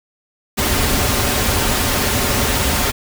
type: noise with comb filter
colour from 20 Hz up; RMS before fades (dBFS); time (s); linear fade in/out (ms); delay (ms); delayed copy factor
pink; -17; 0.57-2.92; 20; 6.1; -0.5
effects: none